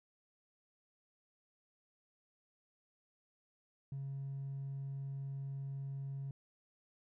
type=tone with hard clipping; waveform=sine; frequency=137.3 Hz; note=C#3; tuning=16 cents flat; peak=-40 dBFS; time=3.92-6.31 s; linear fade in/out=2 ms; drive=1 dB; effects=none